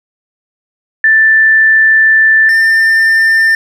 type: tone pair in turn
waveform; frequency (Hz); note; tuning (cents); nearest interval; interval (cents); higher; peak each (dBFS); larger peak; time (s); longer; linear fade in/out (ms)
sine / triangle; 1767 / 1794.8; A6 / A6; +7 / +34; unison; 27; second; -4; neither; 1.04-2.49 / 2.49-3.55; first; 2
effects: none